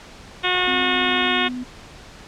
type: harmonic tone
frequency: 363 Hz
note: F#4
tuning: 33 cents flat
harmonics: 1 / 2 / 3 / 4 / 5 / 6 / 7 / 8 / 9 / 10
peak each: -27 / -27 / -27 / -27 / -27 / -27 / -27 / -27 / -27 / -27 dBFS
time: 0.43-1.49 s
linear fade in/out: 20 ms
type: click train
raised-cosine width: 0.5 ms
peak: -21 dBFS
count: 51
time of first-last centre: 0.55-1.28 s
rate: 68.5 Hz
type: tone with pitch glide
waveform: sine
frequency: 261.1 to 250.2 Hz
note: C4 to B3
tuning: -3 to +23 cents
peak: -26 dBFS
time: 0.67-1.64 s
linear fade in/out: 10 ms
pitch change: -74 cents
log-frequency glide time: 0.86-1.47 s
effects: pink hiss -42 dBFS RMS until 2.27 s + low-pass 6000 Hz 12 dB/octave